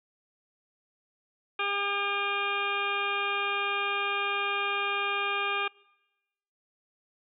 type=harmonic tone; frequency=402.3 Hz; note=G4; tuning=45 cents sharp; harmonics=1 / 2 / 3 / 4 / 6 / 7 / 8 / 9; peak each=-37 / -37 / -32 / -36 / -31 / -38 / -40 / -43 dBFS; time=1.59-5.68 s; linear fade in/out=5 ms; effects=noise-tail reverb RT60 1.0 s tail -25 dB re dry